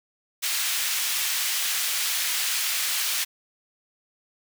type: high-pass noise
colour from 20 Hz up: pink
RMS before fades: -26 dBFS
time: 0.42-3.25 s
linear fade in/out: 20 ms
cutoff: 2300 Hz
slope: 12 dB/octave
effects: none